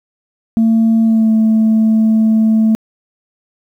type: tone with pitch glide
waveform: sine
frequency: 225 to 220.4 Hz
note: A3 to A3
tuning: +39 to +3 cents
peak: -6 dBFS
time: 0.57-2.75 s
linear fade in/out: 0 ms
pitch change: -36 cents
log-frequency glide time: 1.04-1.31 s
effects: tanh soft clip ceiling -6 dBFS + 8-bit